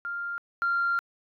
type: tone pair in turn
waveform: sine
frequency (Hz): 1396.9 / 1387.3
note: F6 / F6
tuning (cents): 0 / -12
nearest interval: unison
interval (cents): 12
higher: first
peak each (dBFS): -30 / -22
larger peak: second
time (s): 0.05-0.38 / 0.62-0.99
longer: second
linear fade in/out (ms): 0
effects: tanh soft clip ceiling -19 dBFS